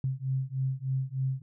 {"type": "beating tone pair", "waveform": "sine", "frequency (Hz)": [130.81, 134.11], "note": ["C3", "C3"], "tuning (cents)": [0, 43], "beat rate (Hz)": 3.3, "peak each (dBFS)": -31, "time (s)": [0.04, 1.42], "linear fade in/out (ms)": 2, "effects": []}